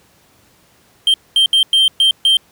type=tone bursts at uneven times; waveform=triangle; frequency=3147 Hz; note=G7; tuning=6 cents sharp; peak=-7 dBFS; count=6; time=1.07-1.14 / 1.36-1.46 / 1.53-1.63 / 1.73-1.88 / 2-2.11 / 2.25-2.37 s; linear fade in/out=2 ms; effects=pink hiss -52 dBFS RMS until 2.51 s + high-pass 80 Hz 12 dB/octave